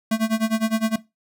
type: tone with tremolo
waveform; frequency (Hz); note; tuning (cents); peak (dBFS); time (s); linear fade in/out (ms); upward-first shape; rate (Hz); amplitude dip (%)
square; 221.6; A3; +13; -17; 0.11-0.96; 5; sine; 9.8; 95
effects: noise-tail reverb RT60 0.2 s tail -17 dB re dry